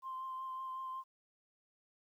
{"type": "tone with vibrato", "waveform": "sine", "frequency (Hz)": 1046.5, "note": "C6", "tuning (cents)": 0, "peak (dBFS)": -39, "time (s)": [0.02, 1.04], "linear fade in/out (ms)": 50, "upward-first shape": "triangle", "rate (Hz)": 5.4, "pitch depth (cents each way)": 18, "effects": ["tanh soft clip ceiling -35 dBFS", "12-bit"]}